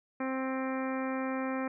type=harmonic tone; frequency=262.9 Hz; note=C4; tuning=8 cents sharp; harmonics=1 / 2 / 3 / 4 / 5 / 6 / 7 / 8 / 9; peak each=-33 / -37 / -42 / -42 / -43 / -47 / -45 / -50 / -47 dBFS; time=0.2-1.68 s; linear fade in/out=5 ms; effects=none